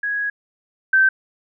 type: tone pair in turn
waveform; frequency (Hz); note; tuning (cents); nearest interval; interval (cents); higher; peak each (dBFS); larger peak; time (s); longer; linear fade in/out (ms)
sine; 1661.2 / 1551.2; G#6 / G6; 0 / -19; minor second; 119; first; -20 / -11; second; 0.03-0.3 / 0.93-1.09; first; 5
effects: none